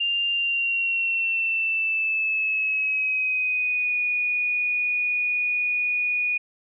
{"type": "tone with pitch glide", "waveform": "sine", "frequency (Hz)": [2794, 2461], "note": ["F7", "D#7"], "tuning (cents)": [0, -20], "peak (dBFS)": -21, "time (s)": [0, 6.38], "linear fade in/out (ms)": 10, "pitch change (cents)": -220, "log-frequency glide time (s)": [0.3, 3.98], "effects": []}